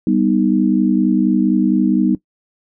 sine chord, G augmented, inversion none, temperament equal, 196 / 246.9 / 311.1 Hz, G3 / B3 / D#4, 0 / 0 / 0 cents, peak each -16 dBFS, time 0.07-2.15 s, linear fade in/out 2 ms, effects noise-tail reverb RT60 0.1 s tail -18 dB re dry

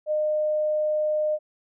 sine tone, 610 Hz, D#5, 34 cents flat, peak -21 dBFS, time 0.06-1.39 s, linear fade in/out 50 ms, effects none

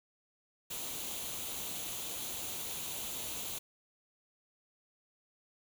white noise with comb filter, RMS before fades -40 dBFS, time 0.7-3.59 s, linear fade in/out 10 ms, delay 0.29 ms, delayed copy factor +0.55, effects none

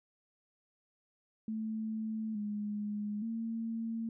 sine tone with pitch steps, 219.4 / 208.2 / 226.9 Hz, A3 / G#3 / A#3, -5 / +5 / -47 cents, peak -34 dBFS, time 1.48-4.09 s, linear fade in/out 2 ms, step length 870 ms, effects none

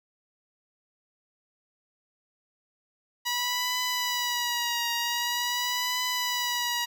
10% pulse tone with vibrato, 970 Hz, B5, 31 cents flat, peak -18 dBFS, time 3.25-6.86 s, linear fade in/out 20 ms, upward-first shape triangle, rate 0.45 Hz, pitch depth 53 cents each way, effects none

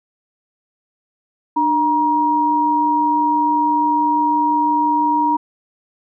sine tone pair together, 299 / 948.4 Hz, D4 / A#5, +31 / +30 cents, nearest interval octave + minor sixth, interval 1999 cents, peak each -20 / -14 dBFS, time 1.56-5.37 s, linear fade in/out 10 ms, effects none

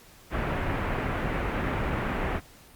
pink low-pass noise, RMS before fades -29 dBFS, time 0.3-2.41 s, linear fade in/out 50 ms, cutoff 2300 Hz, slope 24 dB/octave, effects pink hiss -53 dBFS RMS until 2.75 s + Opus 48 kbps

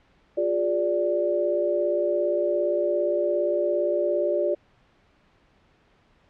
sine tone cluster, 354.7 / 412.1 / 585 Hz, F4 / G#4 / D5, +27 / -13 / -7 cents, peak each -26 / -29 / -23 dBFS, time 0.37-4.55 s, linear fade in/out 10 ms, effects pink hiss -61 dBFS RMS until 6.29 s + low-pass 3000 Hz 12 dB/octave

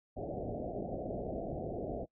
white low-pass noise, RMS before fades -39 dBFS, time 0.16-2.06 s, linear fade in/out 20 ms, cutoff 730 Hz, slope 96 dB/octave, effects noise-tail reverb RT60 0.1 s tail -23 dB re dry

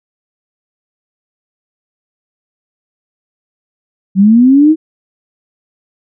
sine linear sweep, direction up, 185.1 to 323 Hz, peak -3 dBFS, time 4.15-4.76 s, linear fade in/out 50 ms, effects none

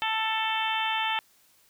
harmonic tone, 441.7 Hz, A4, 7 cents sharp, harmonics 2 / 3 / 4 / 5 / 6 / 7 / 8, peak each -29 / -35 / -34 / -36 / -33 / -33 / -37 dBFS, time 0.02-1.19 s, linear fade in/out 0 ms, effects white hiss -62 dBFS RMS until 1.69 s

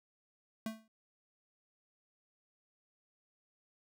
square tone with exponential decay, 221.1 Hz, A3, 9 cents sharp, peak -34 dBFS, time 0.66-0.88 s, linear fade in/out 2 ms, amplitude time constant 46 ms, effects none

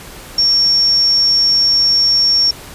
sine tone, 5500 Hz, F8, 27 cents flat, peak -9 dBFS, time 0.38-2.51 s, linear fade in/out 5 ms, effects pink hiss -34 dBFS RMS until 2.74 s + resampled to 32000 Hz

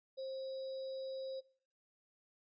sine tone with sample-and-hold, 530 Hz, C5, 22 cents sharp, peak -40 dBFS, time 0.17-1.41 s, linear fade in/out 20 ms, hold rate 4410 Hz, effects noise-tail reverb RT60 0.5 s tail -21 dB re dry + resampled to 16000 Hz

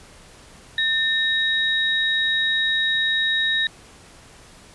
sine tone pair together, 1800 / 3799 Hz, A6 / A#7, +39 / +32 cents, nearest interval octave + minor second, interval 1293 cents, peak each -21 dBFS, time 0.78-3.67 s, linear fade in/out 2 ms, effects pink hiss -47 dBFS RMS until 4.74 s + resampled to 24000 Hz

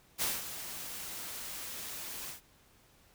white noise with ADSR envelope, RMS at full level -31 dBFS, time 0.18-2.41 s, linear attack 39 ms, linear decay 200 ms, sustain -11 dB, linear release 120 ms, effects pink hiss -64 dBFS RMS until 3.14 s

